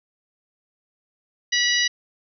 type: harmonic tone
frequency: 973 Hz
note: B5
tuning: 26 cents flat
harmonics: 2 / 3 / 4 / 5 / 6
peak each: -22 / -24 / -25 / -26 / -27 dBFS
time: 1.52-1.88 s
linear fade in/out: 10 ms
effects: none